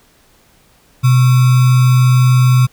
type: tone with sample-and-hold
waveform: sine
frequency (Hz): 126.7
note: B2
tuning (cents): +45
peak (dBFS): -6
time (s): 1.03-2.67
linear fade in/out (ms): 20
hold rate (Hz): 1225
effects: pink hiss -51 dBFS RMS until 2.72 s